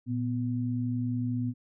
sine tone pair together, 116.99 / 247.9 Hz, A#2 / B3, +7 / +7 cents, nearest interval octave + minor second, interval 1300 cents, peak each -30 / -30 dBFS, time 0.06-1.54 s, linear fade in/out 50 ms, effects none

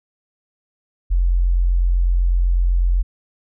sine tone, 44 Hz, F1, 14 cents sharp, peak -13 dBFS, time 1.1-3.03 s, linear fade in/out 20 ms, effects none

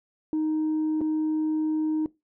sine tone with dropouts, 311.1 Hz, D#4, in tune, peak -21 dBFS, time 0.33-2.06 s, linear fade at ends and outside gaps 1 ms, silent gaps 1.008-1.014 s, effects noise-tail reverb RT60 0.2 s tail -21 dB re dry + tanh soft clip ceiling -21 dBFS

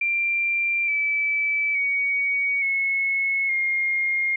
sine tone with pitch steps, 2370 / 2308 / 2247 / 2188 / 2131 Hz, D7 / D7 / C#7 / C#7 / C7, +15 / -31 / +23 / -23 / +31 cents, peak -20 dBFS, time 0.01-4.36 s, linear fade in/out 5 ms, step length 870 ms, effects none

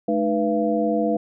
sine tone cluster, 214 / 306.8 / 490.8 / 678 Hz, A3 / D#4 / B4 / E5, -48 / -24 / -11 / +49 cents, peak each -24 dBFS, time 0.08-1.17 s, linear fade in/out 5 ms, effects none

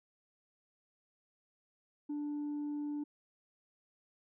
sine tone with tanh clipping, 293.7 Hz, D4, in tune, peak -36 dBFS, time 2.09-3.04 s, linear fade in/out 10 ms, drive 1 dB, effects none

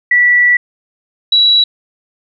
sine tone pair in turn, 1955 / 3910 Hz, B6 / B7, -18 / -18 cents, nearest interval octave, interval 1200 cents, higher second, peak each -6 dBFS, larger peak neither, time 0.11-0.57 / 1.32-1.64 s, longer first, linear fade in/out 5 ms, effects none

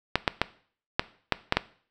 clicks, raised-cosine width 0.3 ms, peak -4 dBFS, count 7, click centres 0.156 / 0.278 / 0.416 / 0.995 / 1.323 / 1.524 / 1.57 s, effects noise-tail reverb RT60 0.5 s tail -18 dB re dry

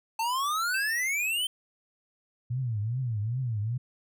square exponential sweep, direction up, 880 to 3136 Hz, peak -27 dBFS, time 0.19-1.47 s, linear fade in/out 5 ms
sine tone with exponential decay, 2641 Hz, E7, 3 cents sharp, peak -30 dBFS, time 0.74-1.25 s, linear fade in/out 5 ms, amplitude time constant 110 ms
sine tone with vibrato, 116.3 Hz, A#2, 4 cents flat, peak -27 dBFS, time 2.5-3.78 s, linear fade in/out 10 ms, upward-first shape triangle, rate 2.5 Hz, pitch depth 250 cents each way
effects none

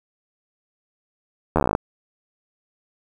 slowing click train, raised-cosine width 1 ms, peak -4 dBFS, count 13, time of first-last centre 1.56-1.751 s, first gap 12 ms, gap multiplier 1.05, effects 7-bit

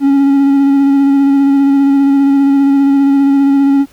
triangle tone with vibrato, 277.2 Hz, C#4, in tune, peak -4 dBFS, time 0-3.86 s, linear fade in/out 50 ms, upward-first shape square, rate 15 Hz, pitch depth 15 cents each way, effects pink hiss -46 dBFS RMS until 3.92 s

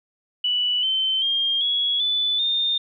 sine tone with pitch steps, 2960 / 3084 / 3213 / 3348 / 3488 / 3634 Hz, F#7 / G7 / G7 / G#7 / A7 / A#7, 0 / -29 / +42 / +13 / -16 / -45 cents, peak -19 dBFS, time 0.44-2.78 s, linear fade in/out 5 ms, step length 390 ms, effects none

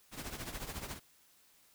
pink noise with tremolo, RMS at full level -40 dBFS, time 0.11-1 s, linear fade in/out 50 ms, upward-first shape triangle, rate 14 Hz, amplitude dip 75%, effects white hiss -66 dBFS RMS until 1.74 s

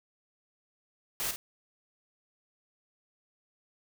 white noise with echo, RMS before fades -33 dBFS, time 1.2-1.31 s, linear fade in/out 0 ms, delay 50 ms, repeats 1, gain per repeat -7 dB, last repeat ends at 1.36 s, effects none

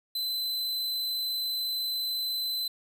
45% pulse tone, 4037 Hz, B7, 37 cents sharp, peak -28 dBFS, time 0.15-2.68 s, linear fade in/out 5 ms, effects none

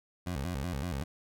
20% pulse tone with vibrato, 77.78 Hz, D#2, in tune, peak -28 dBFS, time 0.26-1.04 s, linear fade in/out 10 ms, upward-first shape square, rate 5.3 Hz, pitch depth 230 cents each way, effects none

